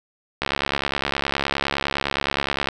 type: click train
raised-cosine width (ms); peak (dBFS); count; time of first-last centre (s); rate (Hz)
0.3; -5; 159; 0.42-2.687; 69.7
effects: none